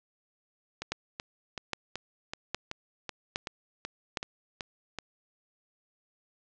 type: two click trains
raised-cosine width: 0.2 ms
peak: -18 / -13 dBFS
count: 12 / 5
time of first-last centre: 0.82-4.987 / 0.92-4.172 s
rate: 2.64 / 1.23 Hz
effects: low-pass 7000 Hz 12 dB/octave